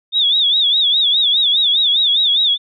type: tone with vibrato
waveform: sine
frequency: 3569 Hz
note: A7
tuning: 24 cents sharp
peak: -11 dBFS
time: 0.12-2.58 s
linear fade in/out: 50 ms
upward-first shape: sine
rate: 4.9 Hz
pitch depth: 130 cents each way
effects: none